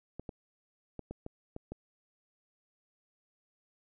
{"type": "clicks", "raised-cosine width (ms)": 2, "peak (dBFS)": -27, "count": 7, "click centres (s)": [0.196, 0.292, 0.993, 1.11, 1.264, 1.564, 1.72], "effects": []}